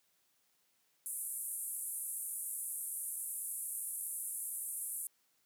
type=band-pass noise; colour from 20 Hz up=white; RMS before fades=-41 dBFS; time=1.06-5.07 s; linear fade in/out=0 ms; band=8800 to 12000 Hz; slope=48 dB/octave; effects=white hiss -75 dBFS RMS until 5.45 s + high-pass 100 Hz 12 dB/octave